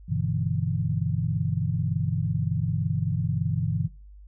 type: chord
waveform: sine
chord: E minor seventh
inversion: first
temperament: equal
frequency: 98 / 123.47 / 146.83 / 164.81 Hz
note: G2 / B2 / D3 / E3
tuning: 0 / 0 / 0 / 0 cents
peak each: -29 dBFS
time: 0.08-3.88 s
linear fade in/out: 20 ms
effects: noise-tail reverb RT60 0.3 s tail -19 dB re dry + added 50 Hz sine -44 dBFS peak until 4.27 s